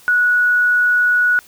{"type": "tone", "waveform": "sine", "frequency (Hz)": 1466, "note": "F#6", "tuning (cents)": -16, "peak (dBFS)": -11, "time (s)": [0.08, 1.39], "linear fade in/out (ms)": 0, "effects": ["white hiss -46 dBFS RMS until 1.47 s"]}